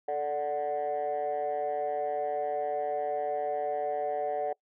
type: chord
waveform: sine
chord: D major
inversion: second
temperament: equal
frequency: 440 / 587.3 / 740 Hz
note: A4 / D5 / F#5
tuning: 0 / 0 / 0 cents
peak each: -33 / -31 / -30 dBFS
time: 0.08-4.53 s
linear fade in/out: 5 ms
effects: noise-tail reverb RT60 0.1 s tail -25 dB re dry + tanh soft clip ceiling -24 dBFS